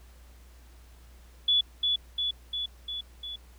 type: tone with echo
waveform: sine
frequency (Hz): 3428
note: A7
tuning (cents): -46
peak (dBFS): -20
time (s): 1.48-1.61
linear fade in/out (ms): 5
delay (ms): 350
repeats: 5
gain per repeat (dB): -3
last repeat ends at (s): 3.36
effects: added 60 Hz sine -50 dBFS peak until 3.58 s + pink hiss -60 dBFS RMS until 3.58 s